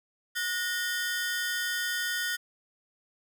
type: ring-modulated tone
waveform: sawtooth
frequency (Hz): 1653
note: G#6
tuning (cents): -9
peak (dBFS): -22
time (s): 0.35-2.37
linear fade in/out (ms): 20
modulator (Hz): 199
effects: none